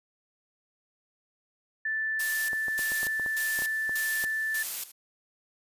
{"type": "tone", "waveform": "sine", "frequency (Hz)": 1760, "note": "A6", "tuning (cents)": 0, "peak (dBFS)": -27, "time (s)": [1.85, 4.63], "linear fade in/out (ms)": 5}
{"type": "noise with tremolo", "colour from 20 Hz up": "blue", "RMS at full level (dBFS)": -32, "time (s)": [2.19, 4.92], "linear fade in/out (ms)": 10, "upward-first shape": "square", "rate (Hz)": 1.7, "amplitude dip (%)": 80}
{"type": "clicks", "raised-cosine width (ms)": 1, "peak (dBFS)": -27, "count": 12, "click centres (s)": [2.532, 2.683, 2.792, 2.919, 3.031, 3.068, 3.197, 3.262, 3.59, 3.621, 3.894, 4.24]}
{"effects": ["resampled to 32000 Hz"]}